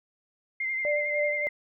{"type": "tone with vibrato", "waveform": "sine", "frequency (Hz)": 2093, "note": "C7", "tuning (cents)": 0, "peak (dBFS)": -27, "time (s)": [0.6, 1.49], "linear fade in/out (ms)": 5, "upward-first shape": "sine", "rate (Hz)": 11, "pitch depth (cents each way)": 30}
{"type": "tone with tremolo", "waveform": "sine", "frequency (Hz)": 591, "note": "D5", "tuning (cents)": 11, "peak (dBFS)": -24, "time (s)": [0.85, 1.47], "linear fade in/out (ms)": 0, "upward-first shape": "sine", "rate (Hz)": 3.3, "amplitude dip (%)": 70}
{"effects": []}